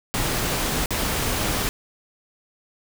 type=noise with dropouts; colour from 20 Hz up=pink; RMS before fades=-24 dBFS; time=0.14-1.69 s; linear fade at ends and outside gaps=0 ms; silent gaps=0.859-0.906 s; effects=none